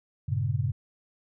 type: chord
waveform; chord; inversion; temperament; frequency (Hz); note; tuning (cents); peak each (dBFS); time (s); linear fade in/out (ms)
sine; G diminished; none; equal; 98 / 116.54 / 138.59; G2 / Bb2 / Db3; 0 / 0 / 0; -29; 0.28-0.72; 10
effects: none